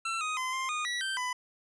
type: tone with pitch steps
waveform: 25% pulse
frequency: 1343 / 1249 / 1029 / 1051 / 1229 / 1940 / 1561 / 999 Hz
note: E6 / D#6 / C6 / C6 / D#6 / B6 / G6 / B5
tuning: +32 / +6 / -29 / +7 / -22 / -31 / -8 / +20 cents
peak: -27 dBFS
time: 0.05-1.33 s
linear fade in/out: 5 ms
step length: 160 ms
effects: resampled to 22050 Hz